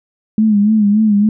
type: tone with vibrato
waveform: sine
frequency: 210.9 Hz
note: G#3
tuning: 27 cents sharp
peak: -8 dBFS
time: 0.38-1.29 s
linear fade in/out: 2 ms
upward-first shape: sine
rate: 3.5 Hz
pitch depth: 74 cents each way
effects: none